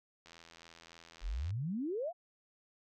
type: click train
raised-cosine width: 0.2 ms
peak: -37 dBFS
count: 105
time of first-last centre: 0.26-1.506 s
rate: 83.5 Hz
type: exponential sweep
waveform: sine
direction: up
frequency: 36.71 to 745 Hz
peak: -34 dBFS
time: 1.21-2.13 s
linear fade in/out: 50 ms
effects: none